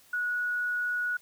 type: tone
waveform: sine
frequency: 1462 Hz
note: F#6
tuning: 21 cents flat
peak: -27 dBFS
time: 0.13-1.17 s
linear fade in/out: 5 ms
effects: white hiss -59 dBFS RMS until 1.21 s